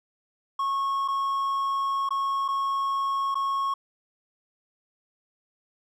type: tone with dropouts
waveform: triangle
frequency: 1096 Hz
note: C#6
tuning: 20 cents flat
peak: -22 dBFS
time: 0.59-3.74 s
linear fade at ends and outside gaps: 5 ms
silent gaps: 1.079-1.083 / 2.091-2.106 / 2.481-2.485 / 3.345-3.353 s
effects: none